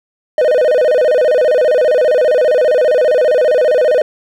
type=tone with vibrato; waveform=triangle; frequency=554.4 Hz; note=C#5; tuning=in tune; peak=-6 dBFS; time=0.38-4.02 s; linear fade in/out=2 ms; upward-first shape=square; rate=15 Hz; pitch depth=180 cents each way; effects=none